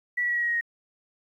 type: tone with pitch steps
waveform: sine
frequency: 1951 / 1937.5 / 1924.1 / 1910.8 / 1897.6 / 1884.5 / 1871.5 Hz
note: B6 / B6 / B6 / A#6 / A#6 / A#6 / A#6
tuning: -22 / -34 / -46 / +42 / +30 / +18 / +6 cents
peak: -23 dBFS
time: 0.17-0.611 s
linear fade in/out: 10 ms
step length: 63 ms
effects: 10-bit